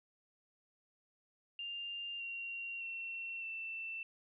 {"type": "tone with pitch steps", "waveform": "sine", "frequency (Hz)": [2797, 2755, 2714, 2674], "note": ["F7", "F7", "E7", "E7"], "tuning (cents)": [2, -24, 50, 24], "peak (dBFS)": -40, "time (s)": [1.59, 4.03], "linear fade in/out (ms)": 2, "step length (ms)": 610, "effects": []}